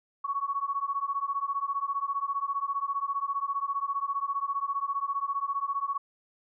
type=beating tone pair; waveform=sine; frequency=1108.7 / 1123.7 Hz; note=C#6 / C#6; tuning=0 / +23 cents; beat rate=15 Hz; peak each=-31 dBFS; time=0.24-5.98 s; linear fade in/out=10 ms; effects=none